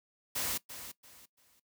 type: noise with echo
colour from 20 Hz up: white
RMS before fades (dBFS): -34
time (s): 0.35-0.58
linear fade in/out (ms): 10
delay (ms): 340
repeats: 3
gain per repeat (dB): -11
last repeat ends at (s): 1.6
effects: noise-tail reverb RT60 0.1 s tail -18 dB re dry